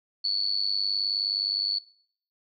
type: tone with amplitude modulation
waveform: sine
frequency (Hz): 4435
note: C#8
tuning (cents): 0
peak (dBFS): -20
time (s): 0.24-1.79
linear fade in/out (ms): 10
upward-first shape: sine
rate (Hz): 99.4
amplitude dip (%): 80
effects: noise-tail reverb RT60 0.6 s tail -22 dB re dry